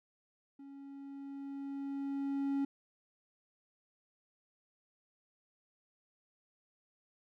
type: tone with level ramp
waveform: triangle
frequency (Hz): 277.2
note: C#4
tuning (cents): 0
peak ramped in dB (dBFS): -47 to -28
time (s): 0.59-2.65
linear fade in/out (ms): 5
effects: none